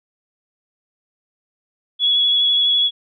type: tone with vibrato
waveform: sine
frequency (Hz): 3374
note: G#7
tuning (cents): +27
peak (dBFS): -13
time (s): 1.99-2.91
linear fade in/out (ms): 50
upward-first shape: sine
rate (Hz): 12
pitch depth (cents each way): 14
effects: none